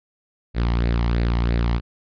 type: tone with flanger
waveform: sawtooth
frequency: 58.4 Hz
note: A#1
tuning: 4 cents sharp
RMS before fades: -20 dBFS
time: 0.54-1.81 s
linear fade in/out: 50 ms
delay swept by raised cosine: 0.46 to 1.01 ms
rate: 3 Hz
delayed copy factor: +0.5
effects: resampled to 11025 Hz